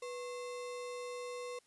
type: tone with sample-and-hold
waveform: sine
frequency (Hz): 492.4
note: B4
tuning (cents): -5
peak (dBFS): -40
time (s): 0.02-1.59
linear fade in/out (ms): 5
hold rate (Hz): 1575
effects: white hiss -70 dBFS RMS until 1.66 s + resampled to 24000 Hz